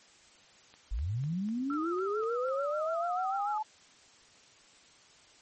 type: click train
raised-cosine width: 0.3 ms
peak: -38 dBFS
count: 8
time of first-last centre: 0.74-2.486 s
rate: 4.01 Hz
type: linear sweep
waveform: sine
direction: up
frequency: 41.2 to 871 Hz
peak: -30 dBFS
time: 0.91-3.63 s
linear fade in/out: 10 ms
type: tone with vibrato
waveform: sine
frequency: 1300 Hz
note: E6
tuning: 24 cents flat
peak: -35 dBFS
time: 1.7-3.58 s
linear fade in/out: 2 ms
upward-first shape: sine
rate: 6.8 Hz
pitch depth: 100 cents each way
effects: white hiss -59 dBFS RMS until 5.41 s + MP3 32 kbps